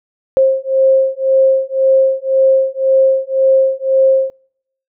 sine beating tone pair, 531 / 532.9 Hz, C5 / C5, +25 / +32 cents, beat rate 1.9 Hz, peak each -12 dBFS, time 0.37-4.3 s, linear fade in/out 0 ms, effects noise-tail reverb RT60 0.7 s tail -26 dB re dry

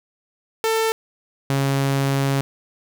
sawtooth tone pair in turn, 446.1 / 137.46 Hz, A4 / C#3, +24 / -14 cents, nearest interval octave + minor sixth, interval 2038 cents, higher first, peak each -14 dBFS, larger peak neither, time 0.64-0.92 / 1.5-2.41 s, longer second, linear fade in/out 0 ms, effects none

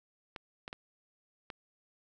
clicks, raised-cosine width 0.3 ms, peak -25 dBFS, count 4, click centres 0.362 / 0.679 / 0.729 / 1.502 s, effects none

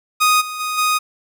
sawtooth tone with level steps, 1244.5 Hz, D#6, in tune, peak -8 / -22 / -17 / -11 dBFS, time 0.2-0.99 s, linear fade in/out 20 ms, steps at 0.4 / 0.59 / 0.77 s, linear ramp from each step 20 ms, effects none

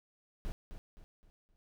brown noise with echo, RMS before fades -37 dBFS, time 0.45-0.52 s, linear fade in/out 0 ms, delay 260 ms, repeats 4, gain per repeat -8 dB, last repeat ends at 1.56 s, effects none

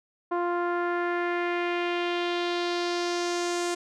sawtooth tone with low-pass filter sweep, 349.2 Hz, F4, in tune, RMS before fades -28 dBFS, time 0.31-3.75 s, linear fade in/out 10 ms, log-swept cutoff 1100 to 7900 Hz, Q 2.1, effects none

